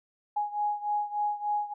sine beating tone pair, 830.6 / 834 Hz, G#5 / G#5, 0 / +7 cents, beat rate 3.4 Hz, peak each -29 / -32 dBFS, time 0.36-1.74 s, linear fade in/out 10 ms, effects none

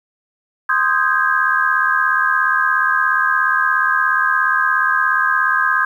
sine chord, Ab major seventh, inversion first, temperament equal with one note detuned, 1046.5 / 1244.5 / 1568 / 1645 Hz, C6 / Eb6 / G6 / Ab6, 0 / 0 / 0 / -17 cents, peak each -20 / -19 / -18 / -18 dBFS, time 0.69-5.85 s, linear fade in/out 5 ms, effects 8-bit

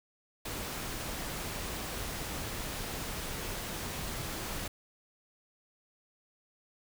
pink noise, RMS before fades -38 dBFS, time 0.45-4.68 s, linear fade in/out 5 ms, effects none

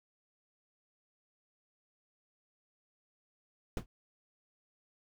brown noise with exponential decay, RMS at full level -26 dBFS, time 3.77-3.86 s, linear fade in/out 2 ms, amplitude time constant 18 ms, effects none

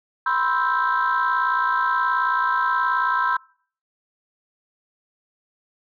sine chord, C major seventh, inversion third, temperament equal, 987.8 / 1046.5 / 1318.5 / 1568 Hz, B5 / C6 / E6 / G6, 0 / 0 / 0 / 0 cents, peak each -23 dBFS, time 0.26-3.37 s, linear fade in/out 5 ms, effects noise-tail reverb RT60 0.5 s tail -25 dB re dry + tanh soft clip ceiling -12 dBFS

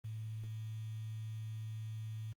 sine tone with quantisation, 109.8 Hz, A2, 3 cents flat, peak -40 dBFS, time 0.04-2.33 s, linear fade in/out 10 ms, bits 10, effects Opus 24 kbps

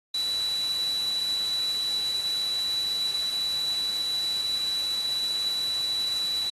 sine tone in noise, 3951 Hz, B7, in tune, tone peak -25 dBFS, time 0.14-6.5 s, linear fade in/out 5 ms, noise white, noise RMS -39 dBFS, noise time 0.14-6.5 s, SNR +11 dB, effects AAC 32 kbps

